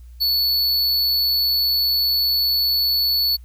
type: tone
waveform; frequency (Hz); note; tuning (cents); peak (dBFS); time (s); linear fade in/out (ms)
square; 4435; C#8; 0; -17; 0.2-3.37; 20
effects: added 60 Hz sine -38 dBFS peak until 3.44 s + white hiss -62 dBFS RMS until 3.44 s